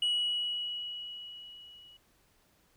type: tone with level ramp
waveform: sine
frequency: 2923 Hz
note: F#7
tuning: 22 cents flat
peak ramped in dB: -23 to -53 dBFS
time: 0.02-1.97 s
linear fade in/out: 5 ms
effects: tanh soft clip ceiling -25 dBFS + pink hiss -68 dBFS RMS until 2.76 s